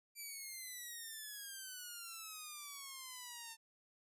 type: exponential sweep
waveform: 5% pulse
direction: down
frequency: 2349 to 898 Hz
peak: -36 dBFS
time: 0.15-3.57 s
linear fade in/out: 50 ms
effects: resampled to 32000 Hz